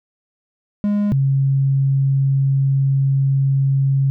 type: tone pair in turn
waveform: triangle / sine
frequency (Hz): 205.7 / 136.39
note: G#3 / C#3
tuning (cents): -16 / -28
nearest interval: perfect fifth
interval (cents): 712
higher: first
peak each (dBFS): -13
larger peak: neither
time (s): 0.84-1.12 / 1.12-4.1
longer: second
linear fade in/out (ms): 0
effects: none